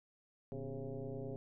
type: tone with frequency modulation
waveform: sine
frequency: 146.83 Hz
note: D3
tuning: in tune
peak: -40 dBFS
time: 0.52-1.36 s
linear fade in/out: 0 ms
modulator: 132 Hz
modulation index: 3.2
effects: none